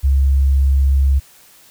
sine tone, 68.2 Hz, C#2, 28 cents flat, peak -10 dBFS, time 0.03-1.2 s, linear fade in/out 20 ms, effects white hiss -47 dBFS RMS until 1.7 s

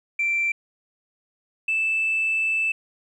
sine tone pair in turn, 2349 / 2637 Hz, D7 / E7, 0 / 0 cents, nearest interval major second, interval 200 cents, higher second, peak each -19 dBFS, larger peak neither, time 0.19-0.52 / 1.68-2.72 s, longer second, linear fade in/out 5 ms, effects tanh soft clip ceiling -16 dBFS + 10-bit

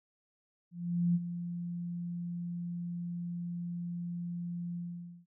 sine tone with ADSR envelope, 173.4 Hz, F3, 12 cents flat, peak -24 dBFS, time 0.71-5.26 s, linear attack 440 ms, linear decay 37 ms, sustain -11 dB, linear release 500 ms, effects none

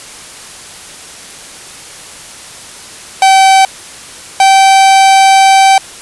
45% pulse tone pair in turn, 770 / 774.9 Hz, G5 / G5, -31 / -20 cents, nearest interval unison, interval 11 cents, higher second, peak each -3 dBFS, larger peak neither, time 3.22-3.65 / 4.4-5.78 s, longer second, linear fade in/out 2 ms, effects white hiss -30 dBFS RMS until 6.01 s + resampled to 24000 Hz

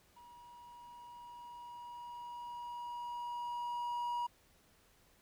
triangle tone with level ramp, 960 Hz, B5, 49 cents flat, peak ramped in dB -53 to -32 dBFS, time 0.16-4.27 s, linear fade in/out 10 ms, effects pink hiss -68 dBFS RMS until 5.21 s

